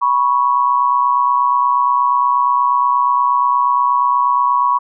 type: tone pair together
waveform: sine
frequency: 980.3 / 1108.7 Hz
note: B5 / C#6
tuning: -13 / 0 cents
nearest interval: major second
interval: 213 cents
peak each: -14 dBFS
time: 0.01-4.79 s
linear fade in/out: 20 ms
effects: none